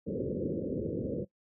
white low-pass noise, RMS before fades -33 dBFS, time 0.06-1.25 s, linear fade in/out 20 ms, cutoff 540 Hz, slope 96 dB/octave, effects noise-tail reverb RT60 0.1 s tail -19 dB re dry + high-pass 100 Hz 12 dB/octave

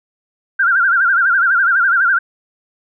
sine tone with vibrato, 1480 Hz, F#6, in tune, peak -10 dBFS, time 0.59-2.19 s, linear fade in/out 10 ms, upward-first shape sine, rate 12 Hz, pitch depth 140 cents each way, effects none

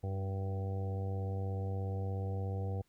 harmonic tone with a mistuned harmonic, 96.8 Hz, G2, 21 cents flat, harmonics 1 / 2 / 3 / 4 / 5 / 6 / 7 / 8, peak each -34 / -46 / -52 / -50 / -45 / -58 / -52 / -50 dBFS, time 0.03-2.82 s, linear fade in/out 10 ms, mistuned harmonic 3, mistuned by +17 cents, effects pink hiss -75 dBFS RMS until 2.88 s

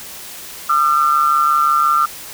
sine tone pair together, 1207.3 / 1353 Hz, D6 / E6, +47 / +45 cents, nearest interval major second, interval 198 cents, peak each -14 dBFS, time 0.69-2.06 s, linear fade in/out 10 ms, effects white hiss -33 dBFS RMS until 2.33 s

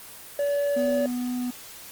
triangle tone, 572 Hz, D5, 46 cents flat, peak -20 dBFS, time 0.39-1.06 s, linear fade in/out 2 ms
triangle tone with vibrato, 247.6 Hz, B3, 5 cents sharp, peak -24 dBFS, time 0.76-1.51 s, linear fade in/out 10 ms, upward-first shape triangle, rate 2.1 Hz, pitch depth 8 cents each way
effects white hiss -43 dBFS RMS until 1.91 s + Opus 24 kbps

